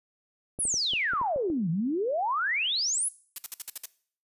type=clicks; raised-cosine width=2 ms; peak=-27 dBFS; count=8; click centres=0.589 / 0.653 / 0.741 / 0.935 / 1.135 / 1.214 / 1.361 / 1.501 s
type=exponential two-way sweep; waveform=sine; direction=down then up; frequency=11175 to 155.56 to 11175 Hz; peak=-25 dBFS; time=0.59-3.09 s; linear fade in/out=10 ms; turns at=1.7 s
type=noise bursts; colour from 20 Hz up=blue; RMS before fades=-34 dBFS; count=7; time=3.36-3.857 s; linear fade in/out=2 ms; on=23 ms; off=56 ms
effects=noise-tail reverb RT60 0.5 s tail -19 dB re dry + resampled to 32000 Hz